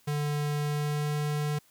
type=tone with pitch glide; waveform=square; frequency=147.4 to 148.6 Hz; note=D3 to D3; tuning=+7 to +21 cents; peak=-28 dBFS; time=0.07-1.59 s; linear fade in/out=10 ms; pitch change=+14 cents; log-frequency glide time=0.57-1.14 s; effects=white hiss -63 dBFS RMS until 1.7 s